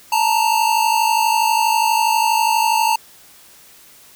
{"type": "tone pair together", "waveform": "square", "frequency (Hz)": [880, 932.3], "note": ["A5", "A#5"], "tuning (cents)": [0, 0], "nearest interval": "minor second", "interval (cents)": 100, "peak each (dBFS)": [-17, -18], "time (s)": [0.12, 2.96], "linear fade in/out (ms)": 5, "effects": ["white hiss -46 dBFS RMS until 4.15 s"]}